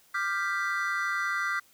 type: chord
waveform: triangle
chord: G dominant seventh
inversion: second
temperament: equal with one note detuned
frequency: 1186.3 / 1396.9 / 1568 / 1975.5 Hz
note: D6 / F6 / G6 / B6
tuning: +17 / 0 / 0 / 0 cents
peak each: -31 dBFS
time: 0.14-1.6 s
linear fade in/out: 10 ms
effects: white hiss -61 dBFS RMS until 1.73 s